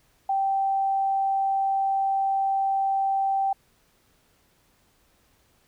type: tone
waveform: sine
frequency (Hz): 780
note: G5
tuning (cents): -9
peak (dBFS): -21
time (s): 0.29-3.53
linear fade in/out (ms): 5
effects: pink hiss -64 dBFS RMS until 5.67 s